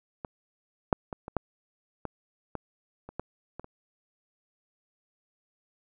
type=clicks; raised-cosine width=1 ms; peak=-21 / -7 / -21 / -24 / -12 / -19 / -19 / -28 / -18 / -24 / -30 dBFS; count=11; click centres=0.248 / 0.928 / 1.128 / 1.281 / 1.367 / 2.053 / 2.553 / 3.09 / 3.196 / 3.596 / 3.644 s; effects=none